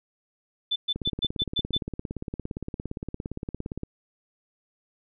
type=tone bursts; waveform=sine; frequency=3520 Hz; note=A7; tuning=in tune; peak=-23 dBFS; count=7; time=0.71-1.78 s; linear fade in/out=10 ms; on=50 ms; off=120 ms
type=click train; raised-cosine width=3 ms; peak=-19 dBFS; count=51; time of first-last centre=0.96-3.834 s; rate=17.4 Hz
effects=none